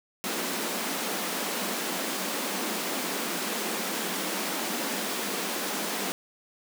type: high-pass noise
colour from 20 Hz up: pink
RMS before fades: -31 dBFS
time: 0.24-6.12 s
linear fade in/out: 0 ms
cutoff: 180 Hz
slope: 96 dB/octave
effects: none